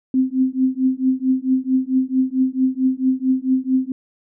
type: tone with tremolo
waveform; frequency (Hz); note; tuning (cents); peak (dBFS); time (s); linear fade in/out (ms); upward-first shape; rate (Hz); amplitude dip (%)
sine; 260.2; C4; -9; -11; 0.14-3.92; 2; triangle; 4.5; 100
effects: none